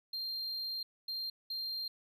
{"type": "tone bursts at uneven times", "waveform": "triangle", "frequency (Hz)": 4186, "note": "C8", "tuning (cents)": 0, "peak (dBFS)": -35, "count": 3, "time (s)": [[0.13, 0.83], [1.08, 1.3], [1.5, 1.88]], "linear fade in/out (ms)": 5, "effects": []}